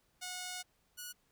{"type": "tone pair in turn", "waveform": "5% pulse", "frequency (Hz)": [728, 1460.2], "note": ["F#5", "F#6"], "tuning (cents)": [-28, -23], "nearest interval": "octave", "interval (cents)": 1205, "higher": "second", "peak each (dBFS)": [-29, -32], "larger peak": "first", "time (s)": [[0.21, 0.63], [0.97, 1.13]], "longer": "first", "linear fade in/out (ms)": 20, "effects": ["pink hiss -74 dBFS RMS until 1.31 s"]}